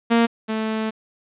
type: tone pair in turn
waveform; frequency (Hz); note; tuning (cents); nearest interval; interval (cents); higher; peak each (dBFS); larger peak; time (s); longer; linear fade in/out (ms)
sawtooth; 232.3 / 219.3; A#3 / A3; -6 / -6; minor second; 100; first; -10 / -18; first; 0.1-0.27 / 0.48-0.91; second; 20
effects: resampled to 8000 Hz + 8-bit